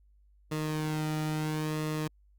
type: tone with flanger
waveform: sawtooth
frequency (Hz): 154.4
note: D#3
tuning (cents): -13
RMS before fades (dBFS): -32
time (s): 0.51-2.08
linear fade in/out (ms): 10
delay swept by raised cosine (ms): 1.3 to 1.88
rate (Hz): 0.74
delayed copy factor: -0.6
effects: added 50 Hz sine -59 dBFS peak until 2.38 s + Opus 48 kbps